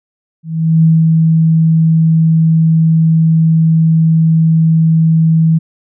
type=tone with ADSR envelope; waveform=sine; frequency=161.6 Hz; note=E3; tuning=34 cents flat; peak=-4 dBFS; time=0.43-5.59 s; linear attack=400 ms; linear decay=200 ms; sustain=-2 dB; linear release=17 ms; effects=none